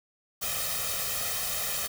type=noise with comb filter; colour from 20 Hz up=white; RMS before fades=-31 dBFS; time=0.41-1.88 s; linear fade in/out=20 ms; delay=1.6 ms; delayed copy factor=+0.9; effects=none